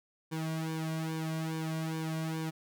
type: tone with flanger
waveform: sawtooth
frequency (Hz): 160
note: D#3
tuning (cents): +49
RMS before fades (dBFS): -35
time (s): 0.31-2.51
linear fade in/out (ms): 20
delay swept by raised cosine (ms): 1.5 to 2.33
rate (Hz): 2.4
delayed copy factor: -0.9
effects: none